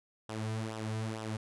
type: tone with flanger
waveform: sawtooth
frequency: 110 Hz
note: A2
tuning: in tune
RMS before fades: -37 dBFS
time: 0.29-1.37 s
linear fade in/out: 5 ms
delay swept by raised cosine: 0.44 to 3.64 ms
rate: 2.2 Hz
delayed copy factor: -0.65
effects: resampled to 24000 Hz